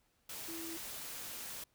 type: tone in noise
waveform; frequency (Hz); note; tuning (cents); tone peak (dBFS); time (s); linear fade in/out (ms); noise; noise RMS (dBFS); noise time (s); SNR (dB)
sine; 329.6; E4; 0; -44; 0.48-0.77; 5; white; -45; 0.29-1.64; -2
effects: pink hiss -75 dBFS RMS until 1.74 s